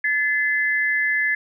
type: tone pair together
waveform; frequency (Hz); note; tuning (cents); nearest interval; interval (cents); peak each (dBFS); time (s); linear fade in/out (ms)
sine; 1729 / 2043; A6 / C7; -31 / -42; minor third; 289; -20 / -22; 0.04-1.35; 5
effects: none